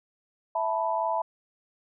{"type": "chord", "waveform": "sine", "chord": "E suspended fourth", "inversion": "none", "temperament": "equal with one note detuned", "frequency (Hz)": [659.3, 880, 984.3], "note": ["E5", "A5", "B5"], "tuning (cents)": [0, 0, -6], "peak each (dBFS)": -29, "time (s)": [0.55, 1.22], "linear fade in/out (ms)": 5, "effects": []}